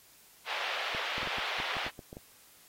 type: band-pass noise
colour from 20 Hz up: white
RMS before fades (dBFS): -36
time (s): 0.45-1.91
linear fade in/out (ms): 50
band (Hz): 530 to 3400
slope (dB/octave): 24
type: clicks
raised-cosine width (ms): 2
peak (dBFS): -30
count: 11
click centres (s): 0.949 / 1.181 / 1.231 / 1.273 / 1.384 / 1.601 / 1.768 / 1.865 / 1.992 / 2.129 / 2.169
effects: white hiss -59 dBFS RMS until 2.68 s + AAC 48 kbps